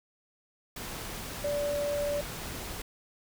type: tone in noise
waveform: sine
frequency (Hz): 580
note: D5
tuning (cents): -22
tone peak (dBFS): -28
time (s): 1.44-2.21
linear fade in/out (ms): 5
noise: pink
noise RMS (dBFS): -39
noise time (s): 0.76-2.82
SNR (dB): +8
effects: none